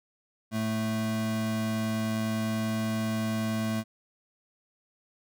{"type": "tone pair together", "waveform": "square", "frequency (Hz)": [110, 220.3], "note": ["A2", "A3"], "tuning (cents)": [0, 2], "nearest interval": "octave", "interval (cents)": 1202, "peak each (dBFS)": [-34, -29], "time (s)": [0.51, 3.84], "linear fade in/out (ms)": 50, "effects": []}